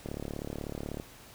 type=click train; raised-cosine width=2 ms; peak=-23 dBFS; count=35; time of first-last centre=0.06-0.999 s; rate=36.2 Hz; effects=pink hiss -52 dBFS RMS until 1.34 s